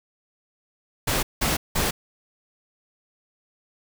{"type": "noise bursts", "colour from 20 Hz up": "pink", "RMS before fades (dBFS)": -23, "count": 3, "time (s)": [1.07, 1.91], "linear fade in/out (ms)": 10, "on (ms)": 160, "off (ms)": 180, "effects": []}